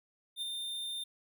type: tone with ADSR envelope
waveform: square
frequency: 3614 Hz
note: A7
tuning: 46 cents sharp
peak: -34 dBFS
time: 0.36-1.04 s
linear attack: 58 ms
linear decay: 17 ms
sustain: -3 dB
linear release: 9 ms
effects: none